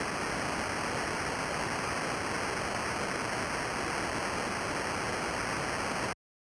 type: noise with sample-and-hold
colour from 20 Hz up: blue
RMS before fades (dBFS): -33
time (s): 0-6.13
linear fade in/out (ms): 2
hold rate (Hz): 3675
effects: high-pass 60 Hz 12 dB/octave + resampled to 22050 Hz